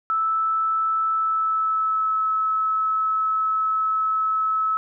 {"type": "tone with pitch glide", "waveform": "sine", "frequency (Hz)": [1314, 1297.4], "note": ["E6", "E6"], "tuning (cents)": [-6, -28], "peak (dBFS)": -19, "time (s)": [0.1, 4.77], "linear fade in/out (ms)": 0, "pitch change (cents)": -22, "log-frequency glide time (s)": [1.12, 2.23], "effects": []}